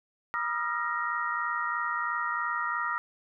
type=tone cluster; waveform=sine; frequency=959 / 1217 / 1322 / 1385 / 1876 Hz; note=A#5 / D#6 / E6 / F6 / A#6; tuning=+49 / -39 / +5 / -15 / +11 cents; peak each=-36 / -33 / -38 / -33 / -34 dBFS; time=0.34-2.98 s; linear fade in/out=0 ms; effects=none